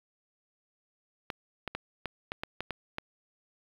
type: clicks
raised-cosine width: 0.3 ms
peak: -17 dBFS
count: 9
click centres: 1.302 / 1.677 / 1.75 / 2.057 / 2.319 / 2.435 / 2.606 / 2.707 / 2.984 s
effects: low-pass 4000 Hz 12 dB/octave + 8-bit